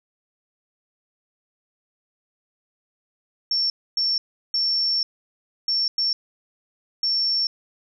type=tone bursts at uneven times; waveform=sine; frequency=5440 Hz; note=F8; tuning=46 cents flat; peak=-19 dBFS; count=6; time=3.51-3.7 / 3.97-4.18 / 4.54-5.03 / 5.68-5.88 / 5.98-6.13 / 7.03-7.47 s; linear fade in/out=2 ms; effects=none